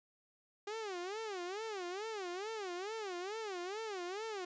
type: tone with vibrato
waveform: sawtooth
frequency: 396.3 Hz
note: G4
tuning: 19 cents sharp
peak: -36 dBFS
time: 0.67-4.45 s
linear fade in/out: 5 ms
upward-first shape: sine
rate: 2.3 Hz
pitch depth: 220 cents each way
effects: resampled to 16000 Hz